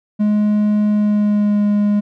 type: tone with pitch glide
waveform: triangle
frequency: 209.7 to 206.5 Hz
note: G#3 to G#3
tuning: +17 to -10 cents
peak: -10 dBFS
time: 0.19-2.01 s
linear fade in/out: 20 ms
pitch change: -27 cents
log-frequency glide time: 0.88-1.63 s
effects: none